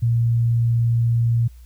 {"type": "tone", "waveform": "sine", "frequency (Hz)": 117, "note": "A#2", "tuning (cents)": 7, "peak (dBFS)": -15, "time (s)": [0.02, 1.48], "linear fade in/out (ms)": 10, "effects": ["added 60 Hz sine -40 dBFS peak until 1.65 s", "white hiss -59 dBFS RMS until 1.65 s"]}